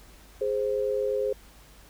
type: tone pair together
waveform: sine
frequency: 415 / 523.3 Hz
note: G#4 / C5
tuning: -1 / 0 cents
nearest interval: major third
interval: 401 cents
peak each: -27 dBFS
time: 0.41-1.33 s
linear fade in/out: 5 ms
effects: added 50 Hz sine -52 dBFS peak until 1.89 s + pink hiss -54 dBFS RMS until 1.89 s